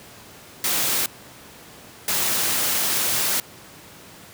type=noise bursts at uneven times; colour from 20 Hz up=white; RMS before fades=-22 dBFS; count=2; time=0.64-1.06 / 2.08-3.4 s; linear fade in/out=2 ms; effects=pink hiss -44 dBFS RMS until 4.33 s + high-pass 100 Hz 12 dB/octave